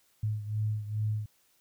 sine beating tone pair, 106.5 / 108.9 Hz, G#2 / A2, +44 / -17 cents, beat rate 2.4 Hz, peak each -30 / -35 dBFS, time 0.23-1.26 s, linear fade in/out 5 ms, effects white hiss -68 dBFS RMS until 1.6 s

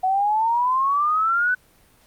sine exponential sweep, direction up, 740 to 1514 Hz, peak -17 dBFS, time 0.03-1.55 s, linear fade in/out 10 ms, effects pink hiss -56 dBFS RMS until 2.06 s + Opus 32 kbps

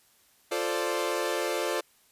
sawtooth chord, D minor seventh, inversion first, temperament equal, 349.2 / 440 / 523.3 / 587.3 Hz, F4 / A4 / C5 / D5, 0 / 0 / 0 / 0 cents, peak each -29 dBFS, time 0.51-1.81 s, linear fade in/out 10 ms, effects white hiss -63 dBFS RMS until 2.11 s + resampled to 32000 Hz

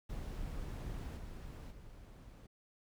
brown noise with level steps, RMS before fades -43 / -47 / -53 dBFS, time 0.09-2.47 s, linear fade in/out 10 ms, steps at 1.16 / 1.7 s, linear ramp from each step 20 ms, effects none

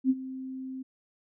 sine tone with ADSR envelope, 261.6 Hz, C4, in tune, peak -18 dBFS, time 0.04-0.83 s, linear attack 58 ms, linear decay 41 ms, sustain -17 dB, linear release 14 ms, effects none

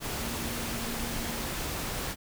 sine tone in noise, 233.1 Hz, A#3, in tune, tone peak -39 dBFS, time 0.16-1.51 s, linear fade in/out 50 ms, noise pink, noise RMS -34 dBFS, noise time 0-2.16 s, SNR -8 dB, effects none

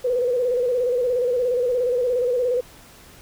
sine tone with vibrato, 493.9 Hz, B4, in tune, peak -18 dBFS, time 0.04-2.61 s, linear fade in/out 10 ms, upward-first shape square, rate 17 Hz, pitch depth 51 cents each way, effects pink hiss -47 dBFS RMS until 3.21 s

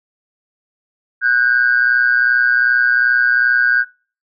sine tone pair together, 1480 / 1602.6 Hz, F#6 / G6, 0 / +38 cents, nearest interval minor second, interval 138 cents, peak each -13 dBFS, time 1.21-3.85 s, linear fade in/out 50 ms, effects noise-tail reverb RT60 0.4 s tail -24 dB re dry + tanh soft clip ceiling -4 dBFS

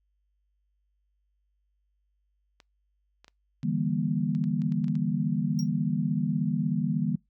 clicks, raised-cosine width 0.2 ms, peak -33 dBFS, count 11, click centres 2.602 / 3.245 / 3.281 / 3.631 / 4.35 / 4.44 / 4.619 / 4.722 / 4.843 / 4.882 / 4.954 s
sine chord, E half-diminished seventh, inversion third, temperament just, 148.33 / 164.81 / 197.78 / 237.3 Hz, D3 / E3 / G3 / Bb3, +18 / 0 / +16 / +31 cents, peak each -30 dBFS, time 3.63-7.16 s, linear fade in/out 10 ms
square tone with exponential decay, 5610 Hz, F8, 7 cents sharp, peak -32 dBFS, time 5.59-5.68 s, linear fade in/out 1 ms, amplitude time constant 19 ms
effects noise-tail reverb RT60 0.2 s tail -26 dB re dry + added 50 Hz sine -70 dBFS peak until 7.29 s

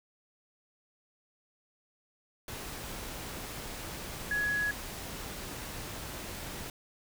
sine tone in noise, 1678 Hz, G#6, 17 cents sharp, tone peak -28 dBFS, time 4.31-4.71 s, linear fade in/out 2 ms, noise pink, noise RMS -41 dBFS, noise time 2.48-6.7 s, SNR +10 dB, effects none

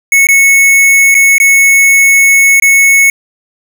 square tone with dropouts, 2203 Hz, C#7, 11 cents flat, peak -4 dBFS, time 0.12-3.1 s, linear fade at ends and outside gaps 2 ms, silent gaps 0.27-0.287 / 1.144-1.15 / 1.382-1.4 / 2.599-2.622 s, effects none

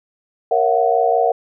sine chord, F# dominant seventh, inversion first, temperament equal with one note detuned, 466.2 / 554.4 / 674.7 / 740 Hz, A#4 / C#5 / E5 / F#5, 0 / 0 / +40 / 0 cents, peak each -18 / -22 / -18 / -17 dBFS, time 0.51-1.32 s, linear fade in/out 5 ms, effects none

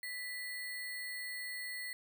sine tone with sample-and-hold, 1975.5 Hz, B6, in tune, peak -39 dBFS, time 0.03-1.93 s, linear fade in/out 2 ms, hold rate 6300 Hz, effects none

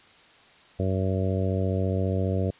harmonic tone, 94.7 Hz, F#2, 41 cents sharp, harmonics 1 / 2 / 3 / 4 / 5 / 6 / 7, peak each -25 / -30 / -34 / -34 / -33 / -34 / -37 dBFS, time 0.79-2.51 s, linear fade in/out 10 ms, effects white hiss -54 dBFS RMS until 2.59 s + resampled to 8000 Hz

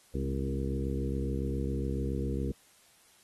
harmonic tone with a mistuned harmonic, 67.2 Hz, C2, 47 cents sharp, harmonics 1 / 2 / 3 / 4 / 5 / 6 / 7, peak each -33 / -36 / -38 / -39 / -40 / -41 / -41 dBFS, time 0.14-2.52 s, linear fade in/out 5 ms, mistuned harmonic 3, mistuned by +34 cents, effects white hiss -62 dBFS RMS until 3.23 s + AAC 32 kbps

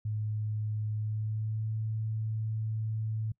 sine tone with pitch glide, 107.1 to 109.73 Hz, A2 to A2, -46 to -4 cents, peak -30 dBFS, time 0.05-3.32 s, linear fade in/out 5 ms, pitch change +42 cents, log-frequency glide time 0.95-1.72 s, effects noise-tail reverb RT60 0.1 s tail -25 dB re dry

